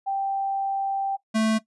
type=tone pair in turn; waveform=sine / square; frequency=784 / 220 Hz; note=G5 / A3; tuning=0 / 0 cents; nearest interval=octave + minor seventh; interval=2200 cents; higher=first; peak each=-23 / -20 dBFS; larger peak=second; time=0.06-1.17 / 1.34-1.59 s; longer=first; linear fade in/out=20 ms; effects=noise-tail reverb RT60 0.1 s tail -17 dB re dry + resampled to 24000 Hz